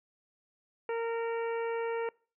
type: harmonic tone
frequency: 460.8 Hz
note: A#4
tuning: 20 cents flat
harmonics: 1 / 2 / 3 / 4 / 5 / 6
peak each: -31 / -39 / -44 / -46 / -47 / -52 dBFS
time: 0.89-2.09 s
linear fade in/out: 2 ms
effects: noise-tail reverb RT60 0.4 s tail -25 dB re dry